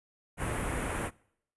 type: band-stop noise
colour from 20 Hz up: pink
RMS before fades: -33 dBFS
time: 0.37-1.11 s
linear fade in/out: 50 ms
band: 2400 to 9600 Hz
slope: 24 dB/octave
effects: noise-tail reverb RT60 0.7 s tail -24 dB re dry + resampled to 24000 Hz